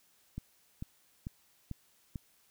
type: click train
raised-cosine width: 5 ms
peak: -26 dBFS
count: 5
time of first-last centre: 0.38-2.158 s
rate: 2.25 Hz
effects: white hiss -68 dBFS RMS until 2.5 s

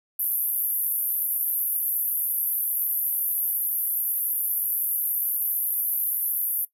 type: band-pass noise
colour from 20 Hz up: white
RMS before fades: -26 dBFS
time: 0.19-6.65 s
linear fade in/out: 5 ms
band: 11000 to 14000 Hz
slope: 96 dB/octave
effects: noise-tail reverb RT60 0.1 s tail -18 dB re dry

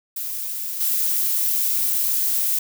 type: noise with level steps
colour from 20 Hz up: violet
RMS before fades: -28 / -21 dBFS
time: 0.16-2.59 s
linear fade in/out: 5 ms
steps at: 0.8 s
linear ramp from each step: 10 ms
effects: none

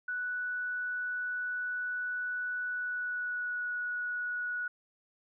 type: tone with pitch glide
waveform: sine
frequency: 1480 to 1464.7 Hz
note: F#6 to F#6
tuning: 0 to -18 cents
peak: -32 dBFS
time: 0.08-4.68 s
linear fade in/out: 5 ms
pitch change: -18 cents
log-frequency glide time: 2.67-3.72 s
effects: none

